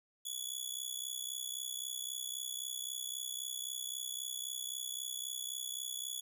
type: tone with amplitude modulation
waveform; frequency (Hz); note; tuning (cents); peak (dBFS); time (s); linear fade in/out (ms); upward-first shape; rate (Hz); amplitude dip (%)
15% pulse; 3400; G#7; +40; -28; 0.25-6.21; 10; sine; 63.8; 85
effects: none